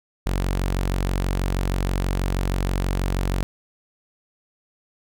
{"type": "tone", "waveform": "sawtooth", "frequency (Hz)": 46.25, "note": "F#1", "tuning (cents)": 0, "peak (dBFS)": -17, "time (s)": [0.26, 3.43], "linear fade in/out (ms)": 0, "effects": []}